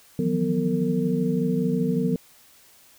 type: tone cluster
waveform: sine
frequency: 157.6 / 170 / 182.8 / 246.3 / 454.6 Hz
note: D#3 / F3 / F#3 / B3 / A#4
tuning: +23 / -46 / -21 / -5 / -43 cents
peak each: -29 / -31 / -25 / -25 / -28 dBFS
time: 0.19-2.16 s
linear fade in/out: 2 ms
effects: white hiss -54 dBFS RMS until 2.98 s